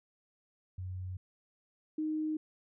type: tone pair in turn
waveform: sine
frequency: 92.2 / 310.1 Hz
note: F#2 / D#4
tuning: -6 / -6 cents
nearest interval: octave + major sixth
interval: 2100 cents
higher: second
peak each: -37 / -31 dBFS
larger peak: second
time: 0.78-1.17 / 1.98-2.37 s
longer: neither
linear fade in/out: 5 ms
effects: none